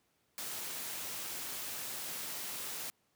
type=noise; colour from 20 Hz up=white; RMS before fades=-41 dBFS; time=0.38-2.9 s; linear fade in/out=0 ms; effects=pink hiss -75 dBFS RMS until 3.15 s + high-pass 100 Hz 12 dB/octave